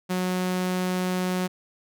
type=tone; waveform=sawtooth; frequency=183 Hz; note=F#3; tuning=19 cents flat; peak=-20 dBFS; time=0.09-1.48 s; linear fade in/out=20 ms; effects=none